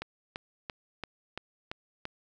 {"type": "click train", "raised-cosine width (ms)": 0.3, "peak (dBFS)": -20, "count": 7, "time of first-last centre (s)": [0.02, 2.054], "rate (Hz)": 2.95, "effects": []}